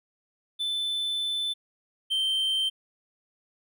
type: tone pair in turn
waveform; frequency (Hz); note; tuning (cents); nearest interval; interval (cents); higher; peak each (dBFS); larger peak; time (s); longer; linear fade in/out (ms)
triangle; 3520 / 3125; A7 / G7; 0 / -6; major second; 206; first; -25 / -22; second; 0.59-1.54 / 2.1-2.7; first; 20
effects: none